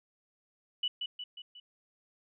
sine tone with echo, 2960 Hz, F#7, in tune, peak -28 dBFS, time 0.83-0.88 s, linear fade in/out 5 ms, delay 180 ms, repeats 4, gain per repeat -5 dB, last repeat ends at 1.6 s, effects none

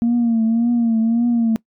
sine tone with vibrato, 231.2 Hz, A#3, 14 cents flat, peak -12 dBFS, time 0.02-1.56 s, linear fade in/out 0 ms, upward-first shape triangle, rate 1.8 Hz, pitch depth 72 cents each way, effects noise-tail reverb RT60 0.1 s tail -23 dB re dry + tanh soft clip ceiling -11 dBFS

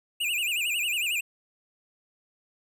square tone with vibrato, 2637 Hz, E7, in tune, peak -26 dBFS, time 0.2-1.21 s, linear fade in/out 10 ms, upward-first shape sine, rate 11 Hz, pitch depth 180 cents each way, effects none

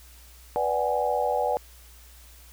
sine chord, G# half-diminished seventh, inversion first, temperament equal with one note detuned, 493.9 / 587.3 / 749.5 / 830.6 Hz, B4 / D5 / F#5 / G#5, 0 / 0 / +22 / 0 cents, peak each -28 dBFS, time 0.56-1.57 s, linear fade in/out 0 ms, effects added 60 Hz sine -49 dBFS peak until 2.52 s + white hiss -53 dBFS RMS until 2.52 s

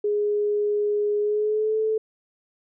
sine tone with pitch glide, 415.3 to 437 Hz, G#4 to A4, 0 to -12 cents, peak -20 dBFS, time 0.04-1.98 s, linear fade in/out 5 ms, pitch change +88 cents, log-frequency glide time 1.2-1.78 s, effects none

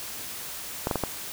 clicks, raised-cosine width 1 ms, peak -11 dBFS, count 4, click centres 0.871 / 0.912 / 0.957 / 1.037 s, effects white hiss -37 dBFS RMS until 1.32 s

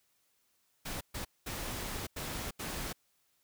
pink noise bursts at uneven times, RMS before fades -39 dBFS, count 5, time 0.85-1.01 / 1.14-1.25 / 1.46-2.07 / 2.16-2.51 / 2.59-2.93 s, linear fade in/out 10 ms, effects white hiss -74 dBFS RMS until 3.43 s

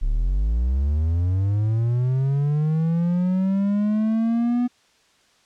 triangle linear sweep, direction up, 32.19 to 247 Hz, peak -16 dBFS, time 0.01-4.68 s, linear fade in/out 20 ms, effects white hiss -59 dBFS RMS until 5.45 s + low-pass 6000 Hz 12 dB/octave

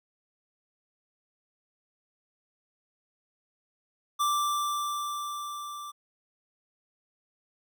square tone with level ramp, 1174.7 Hz, D6, in tune, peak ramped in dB -24 to -39 dBFS, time 4.19-5.92 s, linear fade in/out 20 ms, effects none

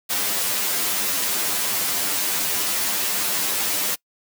white noise with comb filter, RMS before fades -23 dBFS, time 0.09-3.96 s, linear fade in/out 20 ms, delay 10 ms, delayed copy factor +0.75, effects noise-tail reverb RT60 0.1 s tail -24 dB re dry + high-pass 150 Hz 12 dB/octave

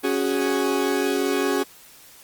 40% pulse chord, C# suspended fourth, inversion none, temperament equal, 277.2 / 370 / 415.3 Hz, C#4 / F#4 / G#4, 0 / 0 / 0 cents, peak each -24 dBFS, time 0.03-1.64 s, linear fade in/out 20 ms, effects white hiss -48 dBFS RMS until 2.23 s + Opus 32 kbps

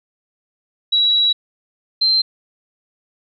sine tone pair in turn, 3895 / 4128 Hz, B7 / C8, -25 / -24 cents, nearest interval minor second, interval 101 cents, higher second, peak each -12 dBFS, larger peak neither, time 0.92-1.33 / 2.01-2.22 s, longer first, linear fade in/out 10 ms, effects none

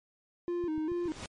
triangle tone with vibrato, 329.6 Hz, E4, in tune, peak -28 dBFS, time 0.48-1.12 s, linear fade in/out 0 ms, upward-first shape square, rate 2.5 Hz, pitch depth 99 cents each way
click train, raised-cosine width 5 ms, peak -34 dBFS, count 4, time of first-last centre 0.64-1.057 s, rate 7.19 Hz
pink noise with exponential growth, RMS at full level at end -38 dBFS, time 0.83-1.26 s, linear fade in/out 1 ms, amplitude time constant 92 ms
effects low-pass 8000 Hz 12 dB/octave + MP3 48 kbps

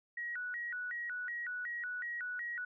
sine tone with vibrato, 1674 Hz, G#6, 13 cents sharp, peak -37 dBFS, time 0.17-2.65 s, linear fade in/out 5 ms, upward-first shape square, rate 2.7 Hz, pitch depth 220 cents each way, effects none

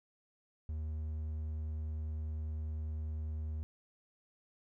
triangle tone, 77.5 Hz, D#2, 6 cents flat, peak -34 dBFS, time 0.69-3.63 s, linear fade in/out 0 ms, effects none

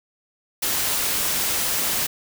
white noise, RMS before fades -23 dBFS, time 0.62-2.07 s, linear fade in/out 10 ms, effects none

